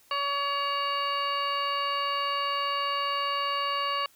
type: harmonic tone with a mistuned harmonic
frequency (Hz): 565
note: C#5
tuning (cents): +33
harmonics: 1 / 2 / 3 / 4 / 5 / 7 / 8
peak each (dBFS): -37 / -28 / -40 / -40 / -33 / -45 / -38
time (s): 0.11-4.06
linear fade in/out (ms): 2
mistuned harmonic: 7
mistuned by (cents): -57
effects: white hiss -60 dBFS RMS until 4.15 s